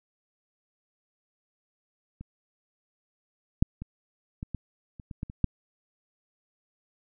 clicks, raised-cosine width 5 ms, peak -28 / -7 / -24 / -22 / -20 / -30 / -26 / -20 / -27 / -9 dBFS, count 10, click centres 2.21 / 3.625 / 3.82 / 4.429 / 4.547 / 4.998 / 5.112 / 5.231 / 5.299 / 5.443 s, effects none

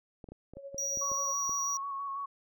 clicks, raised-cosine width 2 ms, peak -33 dBFS, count 9, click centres 0.242 / 0.288 / 0.32 / 0.536 / 0.57 / 0.745 / 0.973 / 1.117 / 1.494 s
sine tone with tremolo, 554.4 Hz, C#5, in tune, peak -39 dBFS, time 0.55-1.35 s, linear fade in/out 50 ms, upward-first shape sine, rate 11 Hz, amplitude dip 70%
triangle tone, 5770 Hz, F#8, 44 cents flat, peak -30 dBFS, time 0.78-1.77 s, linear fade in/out 2 ms
sine tone with vibrato, 1108.7 Hz, C#6, in tune, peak -34 dBFS, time 1.01-2.26 s, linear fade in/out 10 ms, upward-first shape square, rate 6.1 Hz, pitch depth 20 cents each way
effects none

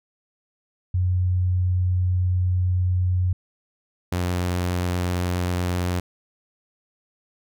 sine / sawtooth tone pair in turn, 90.9 / 89.24 Hz, F#2 / F2, -30 / +38 cents, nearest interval unison, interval 32 cents, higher first, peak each -18 dBFS, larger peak neither, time 0.94-3.33 / 4.12-6 s, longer first, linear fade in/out 5 ms, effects none

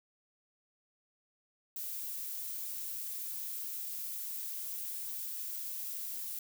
violet noise, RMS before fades -40 dBFS, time 1.76-6.39 s, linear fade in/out 2 ms, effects none

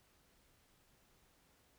silence, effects pink hiss -71 dBFS RMS until 1.78 s

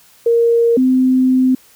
sine tone pair in turn, 466.2 / 257.7 Hz, A#4 / C4, 0 / -26 cents, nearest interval minor seventh, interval 1026 cents, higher first, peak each -9 dBFS, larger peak neither, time 0.26-0.77 / 0.77-1.55 s, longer second, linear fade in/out 5 ms, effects white hiss -48 dBFS RMS until 1.75 s

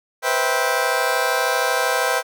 20% pulse chord, C major seventh, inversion third, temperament just, 490.5 / 523.3 / 654.1 / 784.9 Hz, B4 / C5 / E5 / G5, -12 / 0 / -14 / +2 cents, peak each -19 dBFS, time 0.22-2.23 s, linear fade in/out 50 ms, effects none

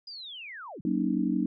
sine linear sweep, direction down, 4973 to 110 Hz, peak -39 dBFS, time 0.07-0.81 s, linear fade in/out 5 ms
sine chord, D# minor seventh, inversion first, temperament just, 186.68 / 233.3 / 280 / 311.1 Hz, F#3 / A#3 / C#4 / D#4, +16 / +2 / +18 / 0 cents, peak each -30 dBFS, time 0.85-1.46 s, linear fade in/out 2 ms
effects none

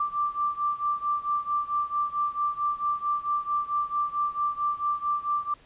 sine beating tone pair, 1174.7 / 1179.2 Hz, D6 / D6, 0 / +7 cents, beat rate 4.5 Hz, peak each -27 / -29 dBFS, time 0-5.54 s, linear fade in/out 5 ms, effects pink hiss -56 dBFS RMS until 5.65 s + resampled to 8000 Hz

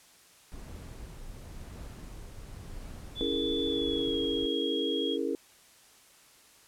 brown noise with tremolo, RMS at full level -42 dBFS, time 0.52-4.46 s, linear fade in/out 0 ms, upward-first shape triangle, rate 0.96 Hz, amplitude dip 35%
sine tone with pitch glide, 3463 to 3289 Hz, A7 to G#7, -28 to -18 cents, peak -33 dBFS, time 3.15-5.18 s, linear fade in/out 50 ms, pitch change -90 cents, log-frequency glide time 3.68-4.19 s
sine chord, A# half-diminished seventh, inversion first, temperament equal, 277.2 / 329.6 / 415.3 / 466.2 Hz, C#4 / E4 / G#4 / A#4, 0 / 0 / 0 / 0 cents, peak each -34 dBFS, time 3.21-5.35 s, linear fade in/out 0 ms
effects white hiss -58 dBFS RMS until 6.67 s + low-pass 11000 Hz 12 dB/octave

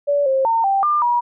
sine tone with pitch steps, 574 / 533 / 911 / 784 / 1198 / 961 Hz, D5 / C5 / A#5 / G5 / D6 / B5, -40 / +32 / -40 / 0 / +34 / -48 cents, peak -14 dBFS, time 0.07-1.21 s, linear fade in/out 20 ms, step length 190 ms, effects none

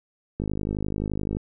click train, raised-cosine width 3 ms, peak -15 dBFS, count 51, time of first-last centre 0.4-1.369 s, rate 51.6 Hz, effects none

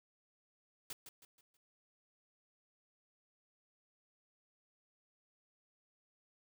white noise with echo, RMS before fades -45 dBFS, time 0.9-0.93 s, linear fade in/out 2 ms, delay 160 ms, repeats 4, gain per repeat -8 dB, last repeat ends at 1.57 s, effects none

